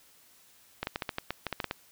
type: clicks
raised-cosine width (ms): 0.3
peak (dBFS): -15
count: 12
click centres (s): 0.83 / 0.871 / 0.959 / 1.022 / 1.092 / 1.184 / 1.306 / 1.467 / 1.527 / 1.602 / 1.643 / 1.711
effects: white hiss -60 dBFS RMS until 1.91 s